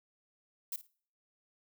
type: noise with echo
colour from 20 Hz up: violet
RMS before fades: -37 dBFS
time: 0.72-0.76 s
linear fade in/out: 2 ms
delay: 54 ms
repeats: 2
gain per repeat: -15 dB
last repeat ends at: 0.868 s
effects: noise-tail reverb RT60 0.5 s tail -23 dB re dry